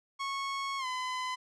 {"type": "tone with pitch glide", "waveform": "sawtooth", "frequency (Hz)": [1100, 1014.5], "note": ["C#6", "B5"], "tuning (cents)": [-14, 46], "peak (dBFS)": -29, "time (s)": [0.19, 1.36], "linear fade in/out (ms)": 20, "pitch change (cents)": -140, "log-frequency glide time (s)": [0.78, 0.86], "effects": ["low-pass 6000 Hz 12 dB/octave"]}